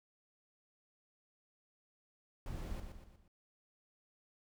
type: noise with echo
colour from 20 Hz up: brown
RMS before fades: -43 dBFS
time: 2.46-2.8 s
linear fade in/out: 2 ms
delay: 120 ms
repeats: 4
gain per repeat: -6 dB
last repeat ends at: 3.28 s
effects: none

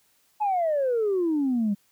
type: exponential sweep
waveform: sine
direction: down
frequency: 866 to 196 Hz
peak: -20 dBFS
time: 0.4-1.75 s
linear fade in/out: 20 ms
effects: tanh soft clip ceiling -18 dBFS + white hiss -65 dBFS RMS until 1.91 s

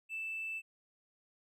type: tone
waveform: triangle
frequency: 2644 Hz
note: E7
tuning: 5 cents sharp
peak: -34 dBFS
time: 0.09-0.62 s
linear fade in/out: 50 ms
effects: tanh soft clip ceiling -34 dBFS

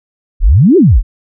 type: exponential two-way sweep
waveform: sine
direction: up then down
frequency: 31.82 to 411.2 to 31.82 Hz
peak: -3 dBFS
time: 0.4-1.03 s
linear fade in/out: 50 ms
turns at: 0.77 s
effects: none

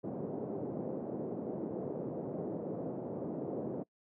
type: band-pass noise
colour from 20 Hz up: white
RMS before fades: -39 dBFS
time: 0.03-3.84 s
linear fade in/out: 20 ms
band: 140 to 520 Hz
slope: 24 dB/octave
effects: noise-tail reverb RT60 0.1 s tail -24 dB re dry

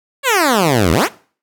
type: exponential two-way sweep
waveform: 10% pulse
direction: down then up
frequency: 578 to 75.7 to 578 Hz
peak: -3 dBFS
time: 0.23-1.09 s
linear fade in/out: 50 ms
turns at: 0.92 s
effects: noise-tail reverb RT60 0.4 s tail -19 dB re dry

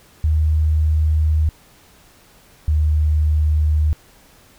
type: tone pair in turn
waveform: sine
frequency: 77.6 / 76.44 Hz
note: D#2 / D#2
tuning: -4 / -30 cents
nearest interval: unison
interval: 26 cents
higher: first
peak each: -13 dBFS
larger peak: neither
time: 0.24-1.49 / 2.68-3.93 s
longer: neither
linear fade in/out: 0 ms
effects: pink hiss -50 dBFS RMS until 4.58 s

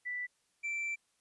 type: tone pair in turn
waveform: sine / triangle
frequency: 1975.5 / 2340 Hz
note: B6 / D7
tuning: 0 / -7 cents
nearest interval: minor third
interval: 293 cents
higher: second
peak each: -35 / -32 dBFS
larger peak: second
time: 0.05-0.27 / 0.63-0.96 s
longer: second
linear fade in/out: 20 ms
effects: white hiss -75 dBFS RMS until 1.2 s + resampled to 24000 Hz

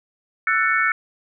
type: chord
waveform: sine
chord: F# minor seventh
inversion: third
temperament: just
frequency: 1332 / 1480 / 1776 / 2220 Hz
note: E6 / F#6 / A6 / C#7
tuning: +18 / 0 / +16 / +2 cents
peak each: -22 dBFS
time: 0.47-0.92 s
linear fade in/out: 2 ms
effects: none

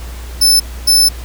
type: tone bursts at uneven times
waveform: sawtooth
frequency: 5270 Hz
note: E8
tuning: 1 cent flat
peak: -4 dBFS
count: 2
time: 0.41-0.6 / 0.87-1.09 s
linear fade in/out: 10 ms
effects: added 60 Hz sine -25 dBFS peak until 1.24 s + pink hiss -35 dBFS RMS until 1.24 s

